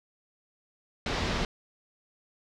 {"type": "low-pass noise", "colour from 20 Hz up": "pink", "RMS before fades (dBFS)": -30, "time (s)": [1.06, 1.45], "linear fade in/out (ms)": 2, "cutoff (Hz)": 5200, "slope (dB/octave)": 24, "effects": []}